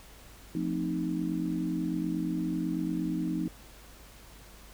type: chord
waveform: sine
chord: F dominant seventh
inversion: none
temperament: equal with one note detuned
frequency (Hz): 174.61 / 222.8 / 261.6 / 311.1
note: F3 / A3 / C4 / Eb4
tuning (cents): 0 / +22 / 0 / 0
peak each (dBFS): -33 / -38 / -35 / -32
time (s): 0.55-3.48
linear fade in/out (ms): 2
effects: added 50 Hz sine -53 dBFS peak until 4.73 s + pink hiss -53 dBFS RMS until 4.73 s